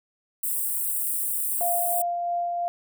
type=high-pass noise; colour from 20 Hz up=white; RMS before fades=-27 dBFS; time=0.43-2.02 s; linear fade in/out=5 ms; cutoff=8000 Hz; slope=96 dB/octave
type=tone with tremolo; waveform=sine; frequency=696 Hz; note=F5; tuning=6 cents flat; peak=-23 dBFS; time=1.61-2.68 s; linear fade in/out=0 ms; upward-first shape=sine; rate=3 Hz; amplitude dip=25%
effects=none